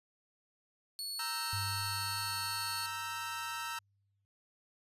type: tone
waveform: sawtooth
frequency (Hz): 4399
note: C#8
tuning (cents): -14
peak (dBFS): -35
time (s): 0.99-2.86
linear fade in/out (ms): 0
type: chord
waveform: sawtooth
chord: E diminished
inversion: second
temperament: equal with one note detuned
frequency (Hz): 932.3 / 1318.5 / 1559.9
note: Bb5 / E6 / G6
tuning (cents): 0 / 0 / -9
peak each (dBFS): -38 / -37 / -41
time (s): 1.19-3.79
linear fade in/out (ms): 5
type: tone with exponential decay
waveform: sine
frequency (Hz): 99.6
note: G2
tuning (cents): +28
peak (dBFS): -36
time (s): 1.53-4.25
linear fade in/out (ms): 0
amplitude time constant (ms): 590
effects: resampled to 32000 Hz